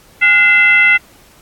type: tone with frequency modulation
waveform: sine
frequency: 2054 Hz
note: C7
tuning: 33 cents flat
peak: -6 dBFS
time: 0.21-0.98 s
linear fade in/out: 20 ms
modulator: 618 Hz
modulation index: 0.79
effects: pink hiss -46 dBFS RMS until 1.41 s + AAC 64 kbps